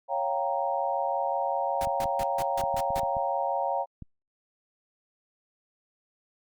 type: chord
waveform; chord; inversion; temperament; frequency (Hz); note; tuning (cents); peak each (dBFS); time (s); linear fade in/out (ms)
sine; G half-diminished seventh; second; equal; 554.4 / 698.5 / 784 / 932.3; Db5 / F5 / G5 / Bb5; 0 / 0 / 0 / 0; -31; 0.08-3.86; 50
type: noise bursts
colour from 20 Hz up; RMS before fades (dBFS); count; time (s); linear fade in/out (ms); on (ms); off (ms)
pink; -37; 7; 1.81-2.997; 0; 41; 150
type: clicks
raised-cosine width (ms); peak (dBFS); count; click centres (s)
5; -28; 9; 1.872 / 2.056 / 2.638 / 2.743 / 2.905 / 2.963 / 3.033 / 3.168 / 4.023
effects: Opus 48 kbps